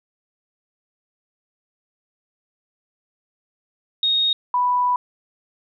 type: tone pair in turn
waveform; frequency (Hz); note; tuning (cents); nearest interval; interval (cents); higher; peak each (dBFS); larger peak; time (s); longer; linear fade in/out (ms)
sine; 3729 / 987.7; A#7 / B5; 0 / 0; octave + major seventh; 2300; first; -16; neither; 4.03-4.33 / 4.54-4.96; second; 2
effects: none